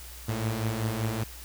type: beating tone pair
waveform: sawtooth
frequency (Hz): 107.5 / 112.7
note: A2 / A2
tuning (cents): -40 / +42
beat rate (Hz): 5.2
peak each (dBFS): -29 / -25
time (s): 0.28-1.24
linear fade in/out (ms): 10
effects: added 60 Hz sine -44 dBFS peak until 1.44 s + white hiss -46 dBFS RMS until 1.44 s